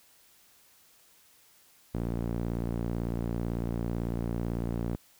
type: tone with band-pass filter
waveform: sawtooth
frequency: 58 Hz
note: A#1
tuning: 8 cents flat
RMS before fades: -32 dBFS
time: 1.94-4.96 s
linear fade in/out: 5 ms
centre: 230 Hz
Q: 0.72
effects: white hiss -61 dBFS RMS until 5.19 s